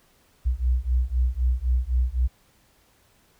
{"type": "beating tone pair", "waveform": "sine", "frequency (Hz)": [60.2, 64.1], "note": ["B1", "C2"], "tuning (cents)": [-44, -35], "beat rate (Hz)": 3.9, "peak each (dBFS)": -23, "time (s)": [0.45, 2.28], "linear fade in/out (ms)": 20, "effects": ["pink hiss -61 dBFS RMS until 3.39 s"]}